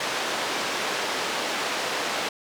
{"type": "band-pass noise", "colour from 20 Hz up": "pink", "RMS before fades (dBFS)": -28, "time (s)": [0, 2.29], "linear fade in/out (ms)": 5, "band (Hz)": [440, 5300], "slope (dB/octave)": 12, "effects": []}